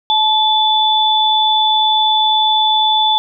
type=tone pair together; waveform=sine; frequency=866 / 3478 Hz; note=A5 / A7; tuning=-28 / -21 cents; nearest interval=2 octaves; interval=2407 cents; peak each=-13 dBFS; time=0.1-3.18 s; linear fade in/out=0 ms; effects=none